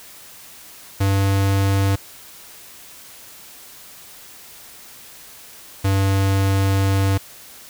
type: tone pair in turn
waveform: square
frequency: 98 / 97.38 Hz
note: G2 / G2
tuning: 0 / -11 cents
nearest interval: unison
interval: 11 cents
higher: first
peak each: -16 dBFS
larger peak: neither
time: 1-1.96 / 5.84-7.18 s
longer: second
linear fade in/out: 10 ms
effects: white hiss -42 dBFS RMS until 7.69 s